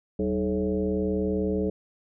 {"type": "tone with frequency modulation", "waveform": "sine", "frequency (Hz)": 310.4, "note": "D#4", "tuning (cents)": -4, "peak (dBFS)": -23, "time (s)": [0.19, 1.7], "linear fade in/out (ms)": 5, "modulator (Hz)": 117, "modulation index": 1.7, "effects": []}